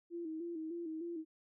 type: tone with vibrato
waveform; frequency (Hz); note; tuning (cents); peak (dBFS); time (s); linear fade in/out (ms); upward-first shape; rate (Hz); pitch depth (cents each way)
sine; 329.6; E4; 0; -39; 0.1-1.25; 50; square; 3.3; 65
effects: none